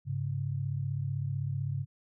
sine tone pair together, 102.81 / 138.59 Hz, G#2 / C#3, -17 / 0 cents, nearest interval perfect fourth, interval 517 cents, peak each -34 / -32 dBFS, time 0.05-1.86 s, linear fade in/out 50 ms, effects none

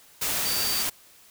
sine tone in noise, 4626 Hz, D8, 27 cents flat, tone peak -29 dBFS, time 0.45-0.83 s, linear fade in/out 10 ms, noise white, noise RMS -27 dBFS, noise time 0.21-0.9 s, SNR -5 dB, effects white hiss -54 dBFS RMS until 1.3 s

